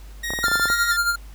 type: tone with vibrato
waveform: sawtooth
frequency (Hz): 1826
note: A#6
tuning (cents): -36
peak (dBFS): -22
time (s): 0.23-0.97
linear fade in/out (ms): 10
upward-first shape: square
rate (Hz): 2.2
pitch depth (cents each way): 50
type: clicks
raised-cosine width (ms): 1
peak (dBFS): -15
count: 10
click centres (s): 0.305 / 0.336 / 0.389 / 0.441 / 0.483 / 0.516 / 0.556 / 0.597 / 0.656 / 0.701
type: tone with tremolo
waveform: square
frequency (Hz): 1399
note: F6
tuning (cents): +3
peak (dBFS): -17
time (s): 0.43-1.16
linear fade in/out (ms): 10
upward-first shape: sine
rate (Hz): 11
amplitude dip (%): 60
effects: added 50 Hz sine -37 dBFS peak until 1.34 s + pink hiss -51 dBFS RMS until 1.34 s